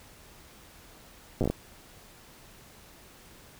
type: slowing click train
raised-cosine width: 2 ms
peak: -14 dBFS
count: 7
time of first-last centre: 1.41-1.5 s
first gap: 8 ms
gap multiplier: 1.25
effects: pink hiss -53 dBFS RMS until 3.59 s